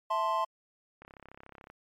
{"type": "chord", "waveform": "triangle", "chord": "A minor", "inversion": "second", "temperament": "equal", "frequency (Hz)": [659.3, 880, 1046.5], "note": ["E5", "A5", "C6"], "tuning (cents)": [0, 0, 0], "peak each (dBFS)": [-32, -31, -27], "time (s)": [0.1, 0.45], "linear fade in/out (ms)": 10}
{"type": "click train", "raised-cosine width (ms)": 0.5, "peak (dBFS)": -34, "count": 24, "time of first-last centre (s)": [1.02, 1.7], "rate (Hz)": 33.8}
{"effects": ["MP3 96 kbps"]}